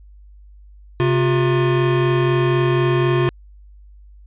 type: tone pair together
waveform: square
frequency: 133.2 / 355.6 Hz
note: C3 / F4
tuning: +31 / +31 cents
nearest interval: octave + perfect fourth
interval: 1700 cents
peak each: -18 dBFS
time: 1-3.29 s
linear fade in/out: 0 ms
effects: added 50 Hz sine -41 dBFS peak until 4.26 s + resampled to 8000 Hz